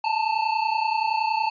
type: tone pair together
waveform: square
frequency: 868 / 898.6 Hz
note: A5 / A5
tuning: -24 / +36 cents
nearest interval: minor second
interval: 60 cents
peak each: -25 dBFS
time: 0.04-1.5 s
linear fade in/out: 5 ms
effects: resampled to 11025 Hz